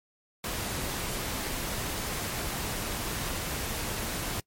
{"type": "noise", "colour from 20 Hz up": "pink", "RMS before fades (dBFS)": -33, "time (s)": [0.44, 4.4], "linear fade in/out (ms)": 2, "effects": ["noise-tail reverb RT60 0.1 s tail -23 dB re dry", "MP3 64 kbps"]}